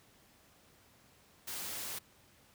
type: noise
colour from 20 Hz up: white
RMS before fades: -41 dBFS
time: 1.47-1.99 s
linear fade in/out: 10 ms
effects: pink hiss -64 dBFS RMS until 2.54 s + high-pass 60 Hz 12 dB/octave